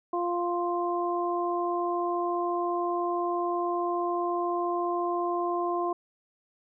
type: harmonic tone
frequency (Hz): 349.2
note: F4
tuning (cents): 0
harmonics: 1 / 2 / 3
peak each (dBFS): -29 / -31 / -31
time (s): 0.13-5.93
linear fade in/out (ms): 5
effects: none